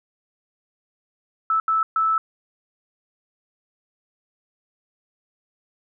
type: tone bursts at uneven times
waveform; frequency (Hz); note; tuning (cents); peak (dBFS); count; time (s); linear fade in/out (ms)
sine; 1312; E6; -9; -17; 3; 1.5-1.6 / 1.68-1.83 / 1.96-2.18; 2
effects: none